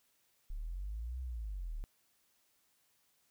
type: linear two-way sweep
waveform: sine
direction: up then down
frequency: 33.52 to 65.3 to 33.52 Hz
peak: -37 dBFS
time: 0.5-1.84 s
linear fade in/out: 0 ms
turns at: 1.21 s
effects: tanh soft clip ceiling -33 dBFS + white hiss -74 dBFS RMS until 3.3 s